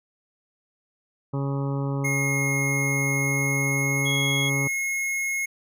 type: harmonic tone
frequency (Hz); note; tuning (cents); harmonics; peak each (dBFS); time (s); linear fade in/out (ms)
138.59; C#3; 0; 1 / 2 / 3 / 4 / 6 / 7 / 8 / 9; -25 / -31 / -35 / -37 / -41 / -42 / -43 / -44; 1.33-4.68; 10
type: tone with pitch glide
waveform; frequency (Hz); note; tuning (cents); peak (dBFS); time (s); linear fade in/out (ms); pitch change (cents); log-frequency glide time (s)
square; 2147 to 2164; C7 to C#7; +44 to -42; -25; 2.04-5.46; 10; +14; 2.74-4.25
type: tone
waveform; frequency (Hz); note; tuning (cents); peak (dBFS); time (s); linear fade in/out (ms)
sine; 3322; G#7; 0; -27; 4.05-4.5; 20
effects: none